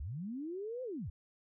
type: linear two-way sweep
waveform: sine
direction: up then down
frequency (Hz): 56.2 to 523.3 to 56.2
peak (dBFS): -38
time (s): 0-1.1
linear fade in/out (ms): 5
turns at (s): 0.83
effects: none